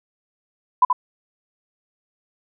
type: tone with echo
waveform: sine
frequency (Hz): 1000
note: B5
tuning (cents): +21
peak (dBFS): -9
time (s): 0.82-0.85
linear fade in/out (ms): 5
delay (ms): 79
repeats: 1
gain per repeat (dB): -5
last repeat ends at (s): 0.929
effects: none